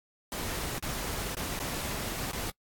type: noise with dropouts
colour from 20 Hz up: pink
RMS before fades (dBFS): -35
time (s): 0.32-2.5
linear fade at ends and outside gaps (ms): 1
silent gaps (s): 0.784-0.825 / 1.348-1.369 / 1.592-1.6 / 2.315-2.331
effects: noise-tail reverb RT60 0.1 s tail -23 dB re dry + AAC 64 kbps